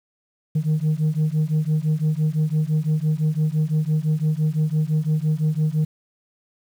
sine beating tone pair, 151.9 / 157.8 Hz, D#3 / D#3, -41 / +25 cents, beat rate 5.9 Hz, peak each -19 dBFS, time 0.55-5.85 s, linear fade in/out 10 ms, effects tanh soft clip ceiling -15 dBFS + 8-bit

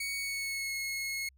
sawtooth tone with pitch glide, 2233 to 2173 Hz, C#7 to C#7, +12 to -35 cents, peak -30 dBFS, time 0-1.29 s, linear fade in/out 5 ms, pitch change -47 cents, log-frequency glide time 0.17-0.75 s, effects added 66 Hz sine -60 dBFS peak until 1.37 s

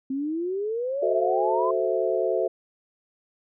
sine exponential sweep, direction up, 261.1 to 1046.5 Hz, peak -25 dBFS, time 0.1-1.71 s, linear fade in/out 5 ms
sine chord, F# half-diminished seventh, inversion none, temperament equal, 370 / 440 / 523.3 / 659.3 Hz, F#4 / A4 / C5 / E5, 0 / 0 / 0 / 0 cents, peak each -27 dBFS, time 1.02-2.48 s, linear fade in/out 10 ms
effects none

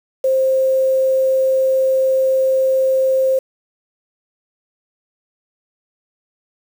sine tone with quantisation, 527 Hz, C5, 12 cents sharp, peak -12 dBFS, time 0.24-3.39 s, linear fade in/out 5 ms, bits 6, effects none

